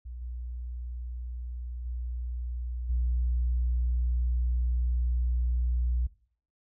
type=tone with level steps; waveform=sine; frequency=60.6 Hz; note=B1; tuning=32 cents flat; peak=-37 / -34 / -31 / -23 dBFS; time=0.05-6.07 s; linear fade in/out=10 ms; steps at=0.21 / 1.85 / 2.89 s; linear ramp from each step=10 ms; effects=noise-tail reverb RT60 0.5 s tail -20 dB re dry + tanh soft clip ceiling -21 dBFS